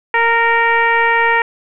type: tone with frequency modulation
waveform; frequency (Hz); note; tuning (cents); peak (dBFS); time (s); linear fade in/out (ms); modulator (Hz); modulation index
sine; 1390; F6; -9; -10; 0.14-1.42; 2; 464; 1.9
effects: none